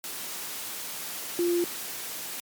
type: tone in noise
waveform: sine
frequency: 347.6 Hz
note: F4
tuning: 8 cents flat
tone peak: -22 dBFS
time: 1.39-1.64 s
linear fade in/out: 0 ms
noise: white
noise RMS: -36 dBFS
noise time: 0.04-2.4 s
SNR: +11 dB
effects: high-pass 150 Hz 12 dB/octave + MP3 96 kbps